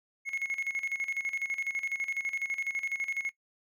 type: tone with tremolo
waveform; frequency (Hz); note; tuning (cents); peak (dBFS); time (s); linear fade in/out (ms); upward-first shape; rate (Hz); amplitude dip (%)
triangle; 2174; C#7; -34; -26; 0.25-3.32; 50; square; 12; 75
effects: noise-tail reverb RT60 0.1 s tail -20 dB re dry + tanh soft clip ceiling -23 dBFS